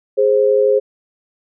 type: tone pair together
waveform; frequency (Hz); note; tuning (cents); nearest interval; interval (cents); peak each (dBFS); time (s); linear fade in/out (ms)
sine; 415.4 / 527.2; G#4 / C5; 0 / +13; major third; 413; -13; 0.17-0.8; 20
effects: none